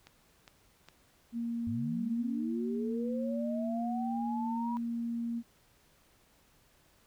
click train, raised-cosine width 0.2 ms, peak -33 dBFS, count 3, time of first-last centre 0.07-0.886 s, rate 2.45 Hz
sine tone, 233.6 Hz, A#3, 4 cents sharp, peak -32 dBFS, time 1.32-5.43 s, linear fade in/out 50 ms
sine linear sweep, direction up, 94 to 970 Hz, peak -36 dBFS, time 1.67-4.77 s, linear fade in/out 0 ms
effects pink hiss -66 dBFS RMS until 7.06 s

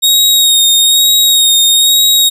sawtooth tone with vibrato, 3745 Hz, A#7, 7 cents sharp, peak -3 dBFS, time 0.02-2.3 s, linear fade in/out 20 ms, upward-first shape sine, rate 1.1 Hz, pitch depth 26 cents each way, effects none

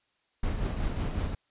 brown noise with tremolo, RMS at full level -28 dBFS, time 0.43-1.35 s, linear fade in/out 5 ms, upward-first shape triangle, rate 5.4 Hz, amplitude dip 50%, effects white hiss -73 dBFS RMS until 1.5 s + resampled to 8000 Hz

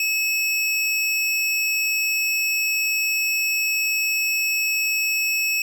square tone pair together, 2578 / 5463 Hz, E7 / F8, -39 / -39 cents, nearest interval octave + minor second, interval 1300 cents, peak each -21 / -29 dBFS, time 0-5.62 s, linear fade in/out 2 ms, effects none

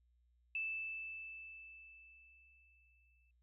sine tone with exponential decay, 2637 Hz, E7, in tune, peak -36 dBFS, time 0.55-3.31 s, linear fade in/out 2 ms, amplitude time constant 600 ms, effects added 60 Hz sine -70 dBFS peak until 3.42 s

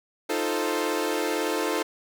sawtooth chord, F dominant seventh, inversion third, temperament equal, 311.1 / 349.2 / 440 / 523.3 Hz, Eb4 / F4 / A4 / C5, 0 / 0 / 0 / 0 cents, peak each -26 / -27 / -25 / -28 dBFS, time 0.29-1.83 s, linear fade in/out 10 ms, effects none

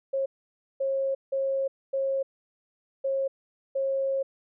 sine tone bursts at uneven times, 541 Hz, C#5, 42 cents flat, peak -24 dBFS, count 6, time 0.13-0.26 / 0.8-1.15 / 1.32-1.68 / 1.93-2.23 / 3.04-3.28 / 3.75-4.23 s, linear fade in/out 10 ms, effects none

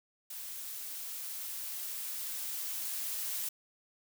blue noise with level ramp, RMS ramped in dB -43 to -36 dBFS, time 0.3-3.49 s, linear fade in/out 5 ms, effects none

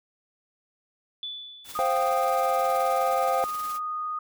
sine tone with exponential decay, 3472 Hz, A7, 24 cents flat, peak -30 dBFS, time 1.23-2.25 s, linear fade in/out 1 ms, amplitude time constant 220 ms
white noise with tremolo, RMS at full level -40 dBFS, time 1.64-3.8 s, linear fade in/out 50 ms, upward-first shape sine, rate 19 Hz, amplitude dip 45%
sine tone, 1237 Hz, D#6, 10 cents flat, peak -28 dBFS, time 1.75-4.19 s, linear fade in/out 5 ms
triangle chord, C suspended fourth, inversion none, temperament equal, 523.3 / 698.5 / 784 Hz, C5 / F5 / G5, 0 / 0 / 0 cents, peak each -25 dBFS, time 1.79-3.44 s, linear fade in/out 0 ms
effects none

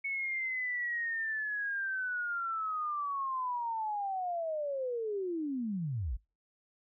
sine linear sweep, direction down, 2217 to 43.65 Hz, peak -32 dBFS, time 0.04-6.17 s, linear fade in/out 10 ms, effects noise-tail reverb RT60 0.3 s tail -25 dB re dry

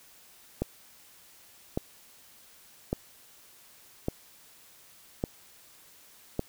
click train, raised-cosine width 2 ms, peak -14 dBFS, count 6, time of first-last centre 0.62-6.394 s, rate 0.866 Hz, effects white hiss -56 dBFS RMS until 6.48 s

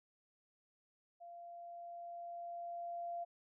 sine tone with level ramp, 690 Hz, F5, 21 cents flat, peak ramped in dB -50 to -39 dBFS, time 1.2-3.25 s, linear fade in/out 20 ms, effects none

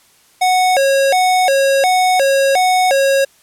square tone with vibrato, 635 Hz, D#5, 35 cents sharp, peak -11 dBFS, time 0.41-3.25 s, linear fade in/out 10 ms, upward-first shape square, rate 1.4 Hz, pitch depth 260 cents each way, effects white hiss -51 dBFS RMS until 3.42 s + low-pass 12000 Hz 12 dB/octave

